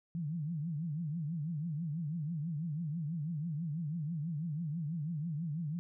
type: tone with vibrato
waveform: sine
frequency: 158.4 Hz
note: D#3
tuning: 31 cents sharp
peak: -34 dBFS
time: 0.15-5.79 s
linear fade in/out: 0 ms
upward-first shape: triangle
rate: 6.1 Hz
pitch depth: 210 cents each way
effects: none